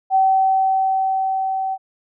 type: tone with level ramp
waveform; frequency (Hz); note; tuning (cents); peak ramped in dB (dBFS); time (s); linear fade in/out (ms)
sine; 766; G5; -40; -11 to -20; 0.1-1.78; 50
effects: none